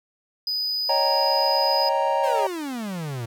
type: tone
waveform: triangle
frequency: 4978 Hz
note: D#8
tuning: in tune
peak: -22 dBFS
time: 0.47-1.89 s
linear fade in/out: 2 ms
type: chord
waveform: triangle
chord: Eb dominant seventh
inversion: third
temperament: equal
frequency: 554.4 / 622.3 / 784 / 932.3 Hz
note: Db5 / Eb5 / G5 / Bb5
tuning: 0 / 0 / 0 / 0 cents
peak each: -23 / -25 / -25 / -21 dBFS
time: 0.89-2.47 s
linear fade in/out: 5 ms
type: exponential sweep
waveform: 45% pulse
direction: down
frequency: 554.4 to 111.6 Hz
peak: -28 dBFS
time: 2.23-3.26 s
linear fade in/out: 10 ms
effects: none